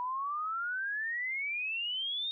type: exponential sweep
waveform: sine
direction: up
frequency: 973 to 3729 Hz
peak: -32 dBFS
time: 0-2.31 s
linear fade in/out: 0 ms
effects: none